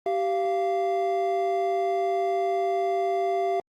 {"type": "tone pair together", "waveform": "triangle", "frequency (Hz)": [388.6, 692], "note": ["G4", "F5"], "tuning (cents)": [-15, -16], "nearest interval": "minor seventh", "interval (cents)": 999, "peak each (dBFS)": [-24, -23], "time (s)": [0.06, 3.6], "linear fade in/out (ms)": 2, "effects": ["Opus 24 kbps"]}